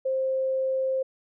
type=tone; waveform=sine; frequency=527 Hz; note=C5; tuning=12 cents sharp; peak=-23 dBFS; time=0.05-1.03 s; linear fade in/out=10 ms; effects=none